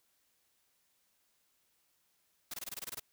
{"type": "noise bursts", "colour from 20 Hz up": "white", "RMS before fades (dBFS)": -41, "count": 10, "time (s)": [2.51, 2.998], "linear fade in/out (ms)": 5, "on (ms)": 29, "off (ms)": 22, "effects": ["white hiss -75 dBFS RMS until 3.12 s"]}